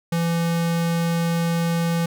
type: tone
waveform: square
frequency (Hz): 168.2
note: E3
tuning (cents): +35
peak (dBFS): -20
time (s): 0.12-2.06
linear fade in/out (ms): 5
effects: none